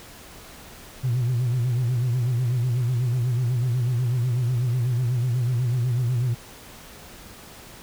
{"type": "tone with vibrato", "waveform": "sine", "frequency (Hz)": 122.8, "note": "B2", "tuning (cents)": -9, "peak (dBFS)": -18, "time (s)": [1.03, 6.35], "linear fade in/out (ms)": 20, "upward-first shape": "sine", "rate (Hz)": 8.1, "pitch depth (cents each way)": 95, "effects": ["tanh soft clip ceiling -18 dBFS", "pink hiss -44 dBFS RMS until 7.82 s"]}